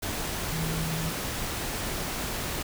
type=tone in noise; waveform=sine; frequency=161 Hz; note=E3; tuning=41 cents flat; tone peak=-30 dBFS; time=0.52-1.1 s; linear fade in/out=10 ms; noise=pink; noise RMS=-32 dBFS; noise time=0.02-2.63 s; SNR=-1 dB; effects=none